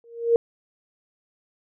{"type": "tone with exponential growth", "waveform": "sine", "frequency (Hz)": 466.2, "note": "A#4", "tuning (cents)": 0, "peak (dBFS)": -11, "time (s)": [0.04, 0.36], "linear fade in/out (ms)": 1, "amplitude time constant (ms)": 68, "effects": []}